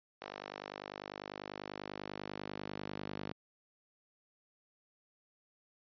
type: tone with high-pass filter sweep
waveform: sawtooth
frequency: 50.1 Hz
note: G1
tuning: 38 cents sharp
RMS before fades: -45 dBFS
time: 0.21-3.33 s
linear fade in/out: 10 ms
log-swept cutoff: 570 to 180 Hz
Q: 0.82
effects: resampled to 11025 Hz